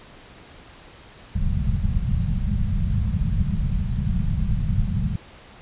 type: low-pass noise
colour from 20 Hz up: pink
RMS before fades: -22 dBFS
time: 1.35-5.16 s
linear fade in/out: 5 ms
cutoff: 210 Hz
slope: 96 dB/octave
effects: pink hiss -46 dBFS RMS until 5.61 s + resampled to 8000 Hz